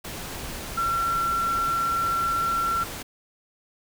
sine tone in noise, 1358 Hz, F6, 49 cents flat, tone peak -22 dBFS, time 0.77-2.84 s, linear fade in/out 10 ms, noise pink, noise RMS -35 dBFS, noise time 0.04-3.03 s, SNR +10 dB, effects none

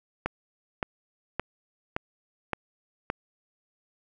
click train, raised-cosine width 0.5 ms, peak -12 dBFS, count 6, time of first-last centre 0.26-3.101 s, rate 1.76 Hz, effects 9-bit

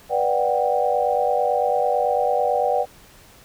sine chord, G major seventh, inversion first, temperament just, 490 / 588 / 735 / 784 Hz, B4 / D5 / F#5 / G5, -14 / +2 / -12 / 0 cents, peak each -23 dBFS, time 0.09-2.86 s, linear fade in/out 50 ms, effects pink hiss -49 dBFS RMS until 3.44 s

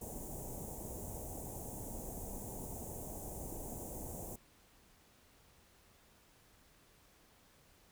pink band-stop noise, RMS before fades -45 dBFS, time 0.01-4.36 s, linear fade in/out 5 ms, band 880 to 6600 Hz, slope 48 dB/octave, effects pink hiss -66 dBFS RMS until 7.91 s

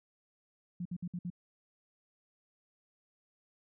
sine tone bursts, 176.5 Hz, F3, 19 cents sharp, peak -35 dBFS, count 5, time 0.8-1.302 s, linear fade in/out 5 ms, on 54 ms, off 58 ms, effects none

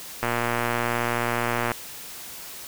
click train, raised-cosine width 0.5 ms, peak -9 dBFS, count 178, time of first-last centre 0.23-1.717 s, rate 119 Hz, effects white hiss -39 dBFS RMS until 2.67 s

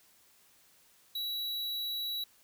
square tone, 3911 Hz, B7, 18 cents flat, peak -34 dBFS, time 1.15-2.24 s, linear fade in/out 5 ms, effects white hiss -64 dBFS RMS until 2.43 s

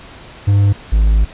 triangle tone pair in turn, 100.6 / 53.29 Hz, G2 / G#1, +45 / +45 cents, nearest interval major seventh, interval 1100 cents, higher first, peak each -6 dBFS, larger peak neither, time 0.47-0.73 / 0.92-1.25 s, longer second, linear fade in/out 10 ms, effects pink hiss -37 dBFS RMS until 1.33 s + resampled to 8000 Hz

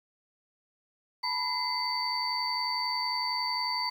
sine tone cluster, 900 / 991 / 2057 / 4572 Hz, A5 / B5 / C7 / D8, +39 / +6 / -30 / -47 cents, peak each -37 / -33 / -37 / -31 dBFS, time 1.23-3.9 s, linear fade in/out 10 ms, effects 9-bit

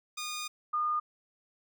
10% pulse / sine tone pair in turn, 1224 / 1219.1 Hz, D#6 / D#6, -29 / -36 cents, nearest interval unison, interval 7 cents, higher first, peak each -27 dBFS, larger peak neither, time 0.17-0.48 / 0.73-1 s, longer first, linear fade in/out 10 ms, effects none

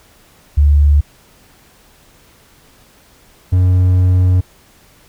sine / triangle tone pair in turn, 72.6 / 91.47 Hz, D2 / F#2, -19 / -19 cents, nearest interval major third, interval 400 cents, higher second, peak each -6 dBFS, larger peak neither, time 0.57-1.01 / 3.52-4.41 s, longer second, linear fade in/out 10 ms, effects pink hiss -48 dBFS RMS until 5.08 s

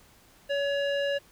square tone with low-pass filter, 564 Hz, C#5, 30 cents sharp, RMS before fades -28 dBFS, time 0.49-1.19 s, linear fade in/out 20 ms, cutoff 2900 Hz, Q 1.6, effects pink hiss -58 dBFS RMS until 1.31 s

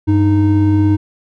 triangle tone pair together, 97.39 / 309.2 Hz, G2 / D#4, -11 / -11 cents, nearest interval octave + minor sixth, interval 2000 cents, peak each -10 dBFS, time 0.07-0.97 s, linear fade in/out 20 ms, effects none

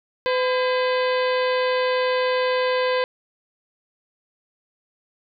harmonic tone with a mistuned harmonic, 507 Hz, B4, 45 cents sharp, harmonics 1 / 2 / 3 / 4 / 5 / 6 / 7 / 8 / 9, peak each -20 / -26 / -30 / -32 / -34 / -36 / -37 / -38 / -39 dBFS, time 0.26-3.04 s, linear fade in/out 0 ms, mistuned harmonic 3, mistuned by +97 cents, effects none

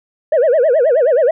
sine tone with vibrato, 554.4 Hz, C#5, in tune, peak -7 dBFS, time 0.32-1.31 s, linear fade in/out 5 ms, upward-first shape sine, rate 9.4 Hz, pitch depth 280 cents each way, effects tanh soft clip ceiling -7 dBFS

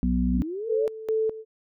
harmonic tone, 61.9 Hz, B1, 5 cents sharp, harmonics 1 / 3 / 4, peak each -25 / -25 / -25 dBFS, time 0.03-0.42 s, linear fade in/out 0 ms
sine linear sweep, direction up, 238.1 to 592 Hz, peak -29 dBFS, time 0.34-0.87 s, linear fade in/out 10 ms
sine tone with tremolo, 440 Hz, A4, in tune, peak -21 dBFS, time 0.67-1.45 s, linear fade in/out 50 ms, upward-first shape square, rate 2.4 Hz, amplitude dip 80%
effects none

